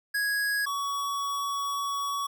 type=tone pair in turn; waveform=square; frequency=1661 / 1125.7 Hz; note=G#6 / C#6; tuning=0 / +26 cents; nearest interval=perfect fifth; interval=674 cents; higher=first; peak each=-26 / -29 dBFS; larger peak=first; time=0.14-0.66 / 0.66-2.27 s; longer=second; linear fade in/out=10 ms; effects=none